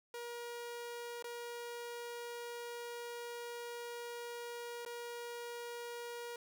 sawtooth tone with dropouts, 476 Hz, A#4, 36 cents sharp, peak -39 dBFS, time 0.14-6.36 s, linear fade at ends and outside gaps 2 ms, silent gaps 1.225-1.242 / 4.851-4.861 s, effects none

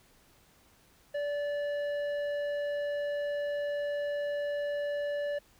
triangle tone with tanh clipping, 580 Hz, D5, 22 cents flat, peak -32 dBFS, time 1.14-5.39 s, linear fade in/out 10 ms, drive 14 dB, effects pink hiss -63 dBFS RMS until 5.59 s

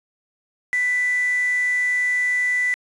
sine tone with quantisation, 1983 Hz, B6, 7 cents sharp, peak -18 dBFS, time 0.73-2.74 s, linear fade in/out 0 ms, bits 5, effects resampled to 24000 Hz

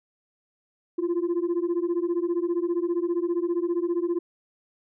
sine beating tone pair, 338.1 / 353.1 Hz, E4 / F4, +44 / +19 cents, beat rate 15 Hz, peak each -24 dBFS, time 0.98-4.19 s, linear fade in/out 10 ms, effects tanh soft clip ceiling -20 dBFS

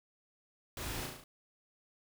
pink noise with echo, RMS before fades -42 dBFS, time 0.77-1.06 s, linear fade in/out 2 ms, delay 36 ms, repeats 5, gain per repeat -3 dB, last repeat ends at 1.24 s, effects none

